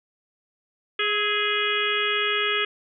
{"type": "harmonic tone with a mistuned harmonic", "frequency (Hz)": 415.3, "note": "G#4", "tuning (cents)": 0, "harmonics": [1, 3, 4, 5, 6, 7, 8], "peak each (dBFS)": [-29, -29, -29, -29, -29, -29, -29], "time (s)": [0.99, 2.65], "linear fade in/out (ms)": 5, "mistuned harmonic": 3, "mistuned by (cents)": 45, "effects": []}